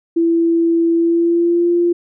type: tone with pitch glide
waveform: sine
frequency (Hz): 334 to 346.2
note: E4 to F4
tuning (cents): +23 to -15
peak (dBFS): -11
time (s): 0.16-1.93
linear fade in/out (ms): 10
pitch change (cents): +62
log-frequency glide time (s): 0.94-1.7
effects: none